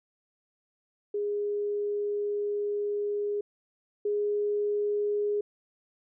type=tone pair in turn; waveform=sine; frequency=411.8 / 413.8 Hz; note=G#4 / G#4; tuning=-15 / -6 cents; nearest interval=unison; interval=9 cents; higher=second; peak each=-27 / -25 dBFS; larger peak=second; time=1.14-3.41 / 4.05-5.41 s; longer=first; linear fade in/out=5 ms; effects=none